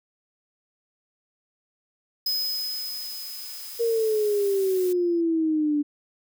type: noise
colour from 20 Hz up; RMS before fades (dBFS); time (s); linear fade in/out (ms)
blue; -39; 2.26-4.93; 5
type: tone with exponential decay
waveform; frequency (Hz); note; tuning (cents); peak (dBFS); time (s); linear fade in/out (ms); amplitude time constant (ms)
square; 5060; D#8; +28; -23; 2.26-5.21; 5; 640
type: exponential sweep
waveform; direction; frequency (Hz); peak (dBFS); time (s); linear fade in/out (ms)
sine; down; 469.2 to 290.4; -20; 3.79-5.83; 20
effects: none